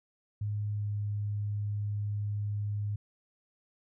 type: tone with pitch glide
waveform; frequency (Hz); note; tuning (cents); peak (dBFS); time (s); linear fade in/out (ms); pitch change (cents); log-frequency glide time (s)
sine; 104.2 to 103.42; G#2 to G#2; +6 to -7; -30; 0.41-2.96; 5; -13; 0.73-0.87
effects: none